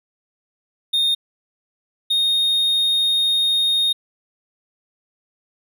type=tone pair in turn; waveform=triangle; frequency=3678 / 3704 Hz; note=A#7 / A#7; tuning=-24 / -12 cents; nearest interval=unison; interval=12 cents; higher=second; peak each=-14 dBFS; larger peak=neither; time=0.93-1.15 / 2.1-3.93 s; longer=second; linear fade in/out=10 ms; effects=none